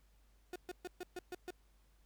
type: tone bursts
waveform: 35% pulse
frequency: 360.4 Hz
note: F#4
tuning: 45 cents flat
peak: -40 dBFS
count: 7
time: 0.53-1.506 s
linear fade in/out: 2 ms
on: 28 ms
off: 130 ms
effects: added 50 Hz sine -66 dBFS peak until 2.05 s + pink hiss -75 dBFS RMS until 2.05 s